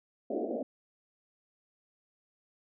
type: band-pass noise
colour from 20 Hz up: pink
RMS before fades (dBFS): -34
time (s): 0.3-0.63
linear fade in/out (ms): 5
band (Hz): 220 to 710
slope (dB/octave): 96
effects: none